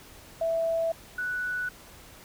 sine tone pair in turn, 659.3 / 1480.1 Hz, E5 / F#6, 0 / 0 cents, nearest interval octave + major second, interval 1400 cents, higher second, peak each -24 / -28 dBFS, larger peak first, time 0.41-0.92 / 1.18-1.69 s, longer neither, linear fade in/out 5 ms, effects pink hiss -50 dBFS RMS until 2.24 s

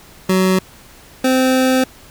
25% pulse tone pair in turn, 187.2 / 259.2 Hz, F#3 / C4, +20 / -16 cents, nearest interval tritone, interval 564 cents, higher second, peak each -8 dBFS, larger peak neither, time 0.29-0.59 / 1.24-1.84 s, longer second, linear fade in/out 5 ms, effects pink hiss -43 dBFS RMS until 2.1 s

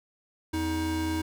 square tone pair together, 83.86 / 316.6 Hz, E2 / D#4, +30 / +30 cents, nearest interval octave + major seventh, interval 2300 cents, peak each -33 / -29 dBFS, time 0.53-1.22 s, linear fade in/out 10 ms, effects none

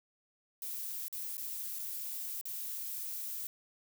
violet noise with dropouts, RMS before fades -40 dBFS, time 0.62-3.47 s, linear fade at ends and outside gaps 1 ms, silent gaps 1.082-1.127 / 1.37-1.379 / 1.787-1.791 / 2.412-2.454 s, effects none

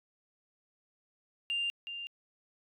sine tone with echo, 2794 Hz, F7, in tune, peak -29 dBFS, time 1.5-1.7 s, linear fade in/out 0 ms, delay 370 ms, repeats 1, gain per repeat -9 dB, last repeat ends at 2.07 s, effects tanh soft clip ceiling -26 dBFS

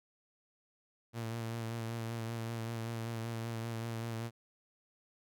sawtooth tone with vibrato, 114.7 Hz, A#2, 28 cents flat, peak -33 dBFS, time 1.13-4.31 s, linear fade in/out 50 ms, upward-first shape sine, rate 5.2 Hz, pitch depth 33 cents each way, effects none

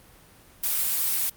blue noise, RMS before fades -25 dBFS, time 0.63-1.3 s, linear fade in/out 10 ms, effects pink hiss -53 dBFS RMS until 1.36 s + Opus 32 kbps

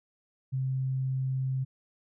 sine tone, 131.7 Hz, C3, 12 cents sharp, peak -27 dBFS, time 0.52-1.65 s, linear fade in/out 20 ms, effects none

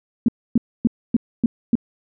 sine tone bursts, 233.1 Hz, A#3, in tune, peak -11 dBFS, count 6, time 0.26-1.754 s, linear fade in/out 2 ms, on 24 ms, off 270 ms, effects none

